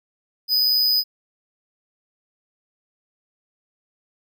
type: tone with amplitude modulation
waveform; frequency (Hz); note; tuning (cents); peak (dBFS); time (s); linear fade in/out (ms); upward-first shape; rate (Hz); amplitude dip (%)
square; 4990; D#8; +4; -15; 0.48-1.04; 50; sine; 122; 35
effects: none